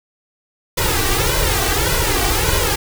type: noise with flanger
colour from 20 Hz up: pink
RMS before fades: -17 dBFS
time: 0.77-2.76 s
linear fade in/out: 10 ms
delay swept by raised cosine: 2 to 2.63 ms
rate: 1.7 Hz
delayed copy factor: +0.95
effects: none